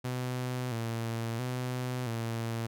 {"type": "tone with vibrato", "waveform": "sawtooth", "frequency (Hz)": 120.3, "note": "B2", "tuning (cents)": -45, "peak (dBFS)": -28, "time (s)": [0.04, 2.67], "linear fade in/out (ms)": 10, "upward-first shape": "square", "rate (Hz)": 0.74, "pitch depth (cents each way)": 79, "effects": []}